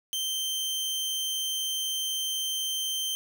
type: tone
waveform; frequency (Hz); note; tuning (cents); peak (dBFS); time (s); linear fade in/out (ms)
sawtooth; 3124; G7; -7; -25; 0.13-3.15; 0
effects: none